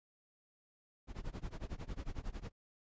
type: noise with tremolo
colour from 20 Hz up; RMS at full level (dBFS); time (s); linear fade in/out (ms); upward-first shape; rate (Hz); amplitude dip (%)
brown; -39; 1.07-2.52; 50; sine; 11; 95
effects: resampled to 16000 Hz